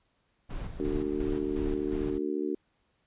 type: noise with tremolo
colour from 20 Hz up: brown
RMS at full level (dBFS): -35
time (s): 0.49-2.19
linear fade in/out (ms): 20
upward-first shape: square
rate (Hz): 2.8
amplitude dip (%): 50
type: harmonic tone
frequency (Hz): 74.6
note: D2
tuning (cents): +28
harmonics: 3 / 4 / 5 / 6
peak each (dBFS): -39 / -32 / -32 / -38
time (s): 0.8-2.55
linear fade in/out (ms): 0
effects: pink hiss -73 dBFS RMS until 3.06 s + resampled to 8000 Hz